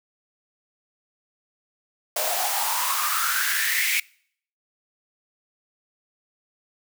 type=noise with high-pass filter sweep; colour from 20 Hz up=white; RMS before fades=-24 dBFS; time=2.16-4 s; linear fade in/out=5 ms; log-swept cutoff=610 to 2300 Hz; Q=7.3; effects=noise-tail reverb RT60 0.6 s tail -25 dB re dry